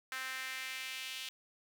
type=tone with high-pass filter sweep; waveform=sawtooth; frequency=261 Hz; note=C4; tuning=4 cents flat; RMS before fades=-42 dBFS; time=0.12-1.29 s; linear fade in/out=0 ms; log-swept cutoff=1600 to 3000 Hz; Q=2.4; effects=none